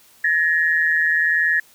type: tone pair together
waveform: sine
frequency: 1709 / 1870 Hz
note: G#6 / A#6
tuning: +49 / +5 cents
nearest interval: major second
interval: 156 cents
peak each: -18 dBFS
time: 0.24-1.6 s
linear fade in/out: 5 ms
effects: white hiss -52 dBFS RMS until 1.74 s